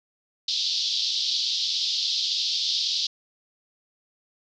pink band-pass noise, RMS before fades -26 dBFS, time 0.48-3.07 s, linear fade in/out 5 ms, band 3400 to 5200 Hz, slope 48 dB/octave, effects none

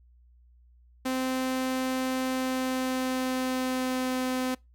sawtooth tone with pitch glide, 259.2 to 256.2 Hz, C4 to C4, -16 to -36 cents, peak -23 dBFS, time 1.05-4.55 s, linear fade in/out 10 ms, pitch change -20 cents, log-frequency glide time 2.29-4.18 s, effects noise-tail reverb RT60 0.2 s tail -24 dB re dry + added 60 Hz sine -55 dBFS peak until 4.74 s

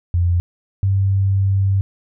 sine tone pair in turn, 87.31 / 97.44 Hz, F2 / G2, 0 / -10 cents, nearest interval major second, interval 190 cents, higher second, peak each -13 dBFS, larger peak neither, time 0.14-0.4 / 0.83-1.81 s, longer second, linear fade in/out 0 ms, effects none

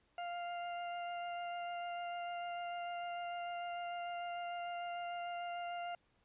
40% pulse tone with vibrato, 698.5 Hz, F5, in tune, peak -39 dBFS, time 0.18-5.95 s, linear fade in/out 2 ms, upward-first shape sine, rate 6.7 Hz, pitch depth 8 cents each way, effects pink hiss -75 dBFS RMS until 6.24 s + resampled to 8000 Hz

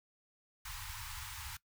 pink band-stop noise, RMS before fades -45 dBFS, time 0.65-1.57 s, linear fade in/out 5 ms, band 120 to 840 Hz, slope 96 dB/octave, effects noise-tail reverb RT60 0.1 s tail -19 dB re dry

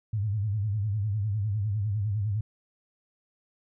sine tone with vibrato, 103.83 Hz, G#2, in tune, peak -25 dBFS, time 0.13-2.41 s, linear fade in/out 5 ms, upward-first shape sine, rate 9.9 Hz, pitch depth 120 cents each way, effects none

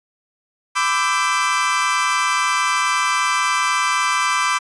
30% pulse chord, E minor seventh, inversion second, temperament equal with one note detuned, 1005.6 / 1174.7 / 1318.5 / 1568 Hz, B5 / D6 / E6 / G6, +31 / 0 / 0 / 0 cents, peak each -19 / -17 / -23 / -22 dBFS, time 0.75-4.59 s, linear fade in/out 20 ms, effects resampled to 22050 Hz

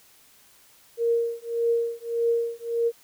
sine tone with tremolo, 466.2 Hz, A#4, in tune, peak -18 dBFS, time 0.97-2.92 s, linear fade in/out 50 ms, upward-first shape triangle, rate 1.7 Hz, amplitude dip 100%, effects white hiss -56 dBFS RMS until 3.03 s

